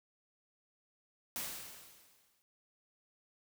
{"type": "noise with exponential decay", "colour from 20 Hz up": "white", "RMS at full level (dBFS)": -38, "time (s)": [1.36, 2.42], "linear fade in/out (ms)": 0, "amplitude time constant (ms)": 230, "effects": []}